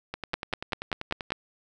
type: two click trains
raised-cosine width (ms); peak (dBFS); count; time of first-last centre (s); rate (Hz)
0.3; -10 / -17; 6 / 13; 0.34-1.32 / 0.14-1.305; 5.1 / 10.3
effects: none